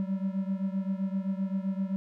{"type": "beating tone pair", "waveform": "triangle", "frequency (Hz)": [190, 197.7], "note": ["F#3", "G3"], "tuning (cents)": [46, 15], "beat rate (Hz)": 7.7, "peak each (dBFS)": [-28, -31], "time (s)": [0, 1.96], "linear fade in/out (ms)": 0, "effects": []}